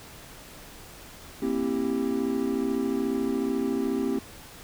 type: chord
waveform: triangle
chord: C dominant seventh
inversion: third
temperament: equal with one note detuned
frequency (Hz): 233.1 / 267.1 / 329.6 / 392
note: Bb3 / C4 / E4 / G4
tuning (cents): 0 / +36 / 0 / 0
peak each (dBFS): -29 / -26 / -31 / -28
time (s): 1.42-4.19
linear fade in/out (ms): 5
effects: pink hiss -46 dBFS RMS until 4.63 s